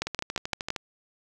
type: two click trains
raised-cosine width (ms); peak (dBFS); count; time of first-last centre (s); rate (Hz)
0.2; -14 / -10; 10 / 5; 0.07-0.762 / 0.02-0.704; 13 / 5.85
effects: none